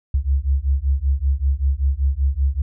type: beating tone pair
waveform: sine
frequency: 66.1 / 71.3 Hz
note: C2 / C#2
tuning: +18 / +49 cents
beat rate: 5.2 Hz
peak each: -19 dBFS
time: 0.14-2.62 s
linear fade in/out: 5 ms
effects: none